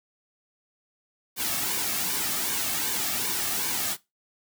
white noise with flanger, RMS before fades -28 dBFS, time 1.36-3.97 s, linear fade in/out 50 ms, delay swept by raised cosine 1.5 to 2.08 ms, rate 2.6 Hz, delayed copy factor -0.6, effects noise-tail reverb RT60 0.2 s tail -18 dB re dry

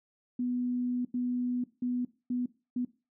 sine tone bursts at uneven times, 246.9 Hz, B3, in tune, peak -28 dBFS, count 5, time 0.39-1.05 / 1.14-1.64 / 1.82-2.05 / 2.3-2.46 / 2.76-2.85 s, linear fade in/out 5 ms, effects noise-tail reverb RT60 0.3 s tail -18 dB re dry

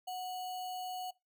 sine tone with sample-and-hold, 736 Hz, F#5, 9 cents flat, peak -37 dBFS, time 0.07-1.11 s, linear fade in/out 10 ms, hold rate 3675 Hz, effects noise-tail reverb RT60 0.2 s tail -21 dB re dry

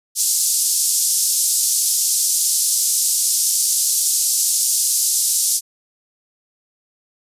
white band-pass noise, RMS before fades -18 dBFS, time 0.15-5.61 s, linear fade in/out 50 ms, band 5200 to 11000 Hz, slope 24 dB/octave, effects resampled to 32000 Hz

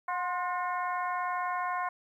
harmonic tone with a mistuned harmonic, 361.5 Hz, F#4, 40 cents flat, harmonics 2 / 3 / 4 / 5 / 6, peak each -34 / -32 / -39 / -42 / -44 dBFS, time 0.08-1.89 s, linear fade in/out 5 ms, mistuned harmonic 3, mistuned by -48 cents, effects 11-bit

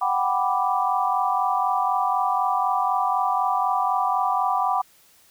sine chord, G major seventh, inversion third, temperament equal, 740 / 784 / 987.8 / 1174.7 Hz, F#5 / G5 / B5 / D6, 0 / 0 / 0 / 0 cents, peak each -25 dBFS, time 0.01-4.82 s, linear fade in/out 10 ms, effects white hiss -56 dBFS RMS until 5.3 s

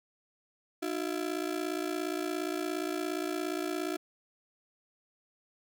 35% pulse ring-modulated tone, 335.2 Hz, E4, 29 cents sharp, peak -27 dBFS, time 0.82-3.97 s, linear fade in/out 10 ms, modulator 28.6 Hz, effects none

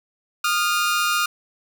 sawtooth tone pair together, 1228.6 / 1403 Hz, D#6 / F6, -22 / +8 cents, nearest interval major second, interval 230 cents, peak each -18 dBFS, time 0.44-1.26 s, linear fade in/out 5 ms, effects none

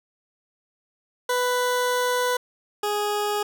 20% pulse tone pair in turn, 495.6 / 415.2 Hz, B4 / G#4, +6 / 0 cents, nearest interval minor third, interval 306 cents, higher first, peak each -16 / -18 dBFS, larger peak first, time 1.29-2.37 / 2.83-3.43 s, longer first, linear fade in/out 5 ms, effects none

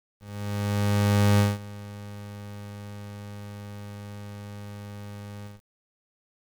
30% pulse tone with ADSR envelope, 102.4 Hz, G#2, 24 cents flat, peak -14 dBFS, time 0.19-5.62 s, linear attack 1200 ms, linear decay 190 ms, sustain -21 dB, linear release 170 ms, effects 9-bit

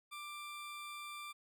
20% pulse tone, 1181 Hz, D6, 9 cents sharp, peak -40 dBFS, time 0.11-1.33 s, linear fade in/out 20 ms, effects none

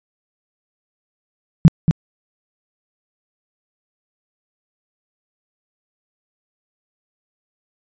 sine tone with echo, 162.5 Hz, E3, 24 cents flat, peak -3 dBFS, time 1.65-1.68 s, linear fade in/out 0 ms, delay 230 ms, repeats 1, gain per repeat -6 dB, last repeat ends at 1.91 s, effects resampled to 16000 Hz

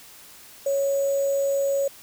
sine tone with sample-and-hold, 554.4 Hz, C#5, in tune, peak -20 dBFS, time 0.66-1.88 s, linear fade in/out 5 ms, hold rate 7350 Hz, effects white hiss -47 dBFS RMS until 2.02 s

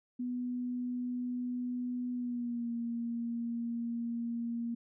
sine tone with pitch glide, 247 to 234.2 Hz, B3 to A#3, 0 to +8 cents, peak -33 dBFS, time 0.19-4.75 s, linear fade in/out 10 ms, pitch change -92 cents, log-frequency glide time 2.13-2.71 s, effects none

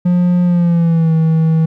triangle tone with pitch glide, 177.5 to 160.9 Hz, F3 to E3, +28 to -42 cents, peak -7 dBFS, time 0.05-1.66 s, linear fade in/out 10 ms, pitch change -170 cents, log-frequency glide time 0.44-1.13 s, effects none

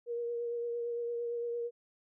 sine tone with vibrato, 472.9 Hz, A#4, 25 cents sharp, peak -33 dBFS, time 0.06-1.71 s, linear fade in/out 50 ms, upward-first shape triangle, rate 8.8 Hz, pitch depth 21 cents each way, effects none

